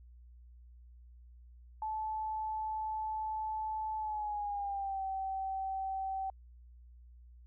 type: tone with pitch glide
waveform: sine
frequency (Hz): 869 to 769.7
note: A5 to G5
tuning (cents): -22 to -32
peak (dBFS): -34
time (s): 1.82-6.3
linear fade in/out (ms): 2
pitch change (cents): -210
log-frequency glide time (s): 3.97-5.03
effects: added 60 Hz sine -53 dBFS peak until 7.46 s